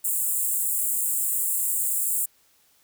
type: high-pass noise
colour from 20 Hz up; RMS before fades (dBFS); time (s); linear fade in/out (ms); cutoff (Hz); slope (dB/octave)
pink; -25; 0.04-2.26; 10; 7400; 96
effects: white hiss -62 dBFS RMS until 2.83 s